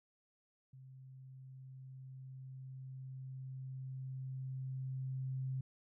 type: tone with level ramp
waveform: sine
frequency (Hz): 131.4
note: C3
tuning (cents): +8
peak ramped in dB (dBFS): -53 to -36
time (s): 0.73-5.61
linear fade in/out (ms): 5
effects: none